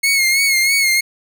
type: tone with vibrato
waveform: sawtooth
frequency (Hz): 2169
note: C#7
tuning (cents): -38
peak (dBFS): -9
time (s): 0.03-1.01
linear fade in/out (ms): 10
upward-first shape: sine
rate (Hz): 3.1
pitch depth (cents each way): 53
effects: none